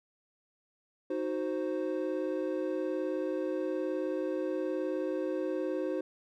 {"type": "chord", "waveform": "triangle", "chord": "C diminished", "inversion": "first", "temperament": "equal", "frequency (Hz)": [311.1, 370, 523.3], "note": ["Eb4", "Gb4", "C5"], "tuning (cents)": [0, 0, 0], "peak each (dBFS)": -33, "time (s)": [1.1, 6.01], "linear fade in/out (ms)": 5, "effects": []}